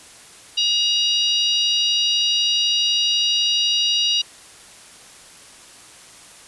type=harmonic tone; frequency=952 Hz; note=A#5; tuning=36 cents sharp; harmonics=3 / 4 / 5 / 6; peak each=-19 / -21 / -25 / -29 dBFS; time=0.57-4.22 s; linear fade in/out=10 ms; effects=white hiss -44 dBFS RMS until 6.47 s + resampled to 24000 Hz